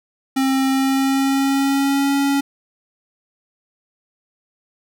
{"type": "tone with pitch glide", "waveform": "square", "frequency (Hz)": [266.9, 278.7], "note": ["C4", "C#4"], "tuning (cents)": [35, 9], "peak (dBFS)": -16, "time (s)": [0.36, 2.41], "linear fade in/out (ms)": 10, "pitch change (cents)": 74, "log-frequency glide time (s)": [0.7, 2.15], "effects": []}